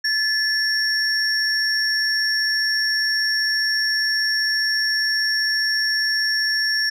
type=tone pair together; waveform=sine; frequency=1733 / 5502 Hz; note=A6 / F8; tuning=-27 / -27 cents; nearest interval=octave + minor sixth; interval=2000 cents; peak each=-19 dBFS; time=0.04-6.9 s; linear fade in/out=10 ms; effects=tanh soft clip ceiling -14 dBFS